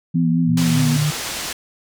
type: tone with pitch glide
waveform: sine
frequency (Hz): 166.9 to 150.42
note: E3 to D3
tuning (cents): +22 to +42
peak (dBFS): -16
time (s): 0.14-1.11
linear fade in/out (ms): 10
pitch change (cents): -180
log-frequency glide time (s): 0.69-0.8
type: tone with vibrato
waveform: sine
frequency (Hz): 246.9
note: B3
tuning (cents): 0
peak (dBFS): -18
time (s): 0.15-0.97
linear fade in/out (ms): 10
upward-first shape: triangle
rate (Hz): 5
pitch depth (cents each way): 71
type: tone with tremolo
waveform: sine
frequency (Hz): 118.4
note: A#2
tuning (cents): +27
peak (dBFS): -21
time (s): 0.45-1.07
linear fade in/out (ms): 50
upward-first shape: triangle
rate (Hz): 3.7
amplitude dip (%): 65
type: low-pass noise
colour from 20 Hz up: white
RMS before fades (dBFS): -27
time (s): 0.57-1.53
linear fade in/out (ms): 5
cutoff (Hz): 7200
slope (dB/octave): 12
effects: none